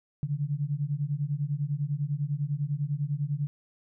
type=beating tone pair; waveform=sine; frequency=139.8 / 149.8 Hz; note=C#3 / D3; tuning=+15 / +35 cents; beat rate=10 Hz; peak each=-30 dBFS; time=0.23-3.47 s; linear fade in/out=0 ms; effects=none